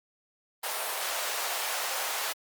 pink high-pass noise, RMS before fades -32 dBFS, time 0.63-2.33 s, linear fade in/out 10 ms, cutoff 590 Hz, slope 24 dB/octave, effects Opus 32 kbps

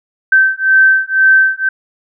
sine beating tone pair, 1548 / 1550 Hz, G6 / G6, -22 / -20 cents, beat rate 2 Hz, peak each -10 dBFS, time 0.32-1.69 s, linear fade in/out 5 ms, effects none

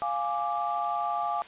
sine chord, D diminished, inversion first, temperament equal, 698.5 / 830.6 / 1174.7 Hz, F5 / Ab5 / D6, 0 / 0 / 0 cents, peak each -31 dBFS, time 0.02-1.42 s, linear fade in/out 0 ms, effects white hiss -47 dBFS RMS until 1.47 s + resampled to 8000 Hz

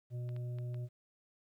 harmonic tone, 122.2 Hz, B2, 18 cents flat, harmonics 1 / 3 / 5, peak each -37 / -54 / -55 dBFS, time 0.1-0.89 s, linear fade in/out 50 ms
clicks, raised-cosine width 0.3 ms, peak -40 dBFS, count 4, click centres 0.291 / 0.364 / 0.586 / 0.744 s
effects 12-bit

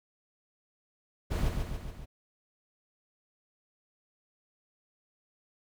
brown noise with echo, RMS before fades -29 dBFS, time 1.3-1.5 s, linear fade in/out 20 ms, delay 140 ms, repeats 4, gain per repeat -4 dB, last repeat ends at 2.06 s, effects none

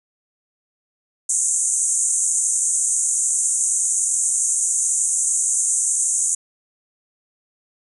white band-pass noise, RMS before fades -20 dBFS, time 1.29-6.35 s, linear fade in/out 5 ms, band 6400 to 9400 Hz, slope 96 dB/octave, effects none

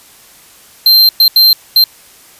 square tone bursts at uneven times, 4147 Hz, C8, 16 cents flat, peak -4 dBFS, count 4, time 0.86-1.09 / 1.2-1.28 / 1.36-1.53 / 1.76-1.84 s, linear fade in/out 2 ms, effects white hiss -41 dBFS RMS until 2.39 s + resampled to 32000 Hz

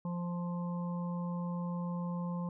harmonic tone, 174.61 Hz, F3, in tune, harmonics 1 / 3 / 5 / 6, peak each -34 / -46 / -49 / -47 dBFS, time 0.05-2.49 s, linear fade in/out 2 ms, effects none

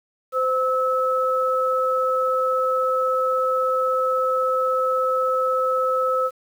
sine tone pair together, 516.3 / 1300 Hz, C5 / E6, -23 / -24 cents, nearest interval octave + major third, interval 1599 cents, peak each -21 / -21 dBFS, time 0.32-6.31 s, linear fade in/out 50 ms, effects 8-bit

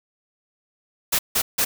white noise bursts, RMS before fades -20 dBFS, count 3, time 1.12-1.65 s, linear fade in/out 10 ms, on 70 ms, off 160 ms, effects none

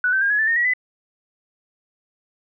sine tone with pitch steps, 1480 / 1545.5 / 1614 / 1685.4 / 1760 / 1837.9 / 1919.3 / 2004 Hz, F#6 / G6 / G#6 / G#6 / A6 / A#6 / B6 / B6, 0 / -25 / -50 / +25 / 0 / -25 / -50 / +25 cents, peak -16 dBFS, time 0.04-0.736 s, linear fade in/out 2 ms, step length 87 ms, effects none

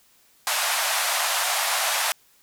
pink band-pass noise, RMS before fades -24 dBFS, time 0.47-2.12 s, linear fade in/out 0 ms, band 640 to 14000 Hz, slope 48 dB/octave, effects white hiss -59 dBFS RMS until 2.42 s

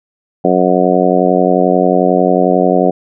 harmonic tone, 91.2 Hz, F#2, 24 cents flat, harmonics 2 / 3 / 4 / 5 / 6 / 7 / 8, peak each -16 / -16 / -16 / -16 / -16 / -16 / -16 dBFS, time 0.44-2.91 s, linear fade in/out 10 ms, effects none

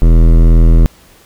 sine tone with hard clipping, 41.2 Hz, E1, in tune, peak -5 dBFS, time 0.02-0.86 s, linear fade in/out 0 ms, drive 16 dB, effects pink hiss -44 dBFS RMS until 1.25 s

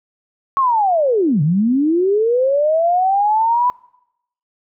sine linear two-way sweep, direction down then up, 1114 to 138.59 to 998 Hz, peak -12 dBFS, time 0.57-3.7 s, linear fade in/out 0 ms, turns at 1.42 s, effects noise-tail reverb RT60 0.8 s tail -23 dB re dry

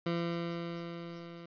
20% pulse tone with level ramp, 170 Hz, F3, 46 cents flat, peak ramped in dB -25 to -41 dBFS, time 0.06-1.46 s, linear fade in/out 5 ms, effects resampled to 11025 Hz + 10-bit

